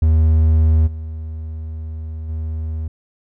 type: tone with level steps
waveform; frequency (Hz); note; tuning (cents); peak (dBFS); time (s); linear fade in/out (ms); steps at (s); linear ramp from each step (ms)
triangle; 79.2; D#2; +31; -8 / -23 / -19; 0.02-2.88; 5; 0.86 / 2.28; 20
effects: none